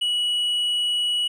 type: tone with tanh clipping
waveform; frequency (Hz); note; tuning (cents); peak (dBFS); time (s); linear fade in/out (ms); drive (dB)
sine; 2930; F#7; -18; -21; 0.01-1.28; 10; 4
effects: none